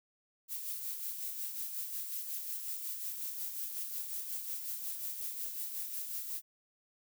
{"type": "noise with tremolo", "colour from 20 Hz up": "violet", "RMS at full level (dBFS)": -38, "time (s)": [0.48, 6.42], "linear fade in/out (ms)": 50, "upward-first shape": "sine", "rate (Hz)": 5.5, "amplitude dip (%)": 45, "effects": []}